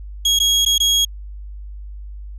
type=tone with dropouts; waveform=30% pulse; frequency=3300 Hz; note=G#7; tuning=12 cents flat; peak=-10 dBFS; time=0.25-1.05 s; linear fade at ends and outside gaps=5 ms; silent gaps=0.39-0.4 / 0.651-0.661 / 0.781-0.801 s; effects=added 50 Hz sine -30 dBFS peak until 2.38 s + resampled to 32000 Hz